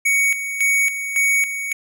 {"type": "tone with tremolo", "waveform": "square", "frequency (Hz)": 2237, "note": "C#7", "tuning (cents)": 15, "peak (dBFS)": -15, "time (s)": [0.05, 1.73], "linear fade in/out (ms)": 10, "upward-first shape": "square", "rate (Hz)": 1.8, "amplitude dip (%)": 65, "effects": []}